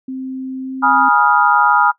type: tone with pitch glide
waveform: sine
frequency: 261.6 to 263.1 Hz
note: C4 to C4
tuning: 0 to +10 cents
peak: -22 dBFS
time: 0.08-1.09 s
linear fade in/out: 5 ms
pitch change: +10 cents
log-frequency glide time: 0.62-0.72 s
type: chord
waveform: sine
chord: F half-diminished seventh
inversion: first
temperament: equal with one note detuned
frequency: 830.6 / 971.9 / 1244.5 / 1396.9 Hz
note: Ab5 / Cb6 / Eb6 / F6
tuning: 0 / -28 / 0 / 0 cents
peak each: -15 dBFS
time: 0.82-1.92 s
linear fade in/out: 20 ms
effects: noise-tail reverb RT60 0.1 s tail -20 dB re dry